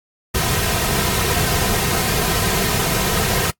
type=noise with comb filter; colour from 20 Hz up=pink; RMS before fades=-19 dBFS; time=0.34-3.51 s; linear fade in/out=10 ms; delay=3.5 ms; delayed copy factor=-0.6; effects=noise-tail reverb RT60 0.1 s tail -24 dB re dry + AAC 64 kbps